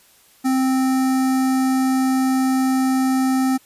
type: tone with notch filter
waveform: square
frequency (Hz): 261.6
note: C4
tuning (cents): 0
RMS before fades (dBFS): -18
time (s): 0.44-3.58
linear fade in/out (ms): 20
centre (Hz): 3100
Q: 0.91
effects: white hiss -53 dBFS RMS until 3.65 s + resampled to 32000 Hz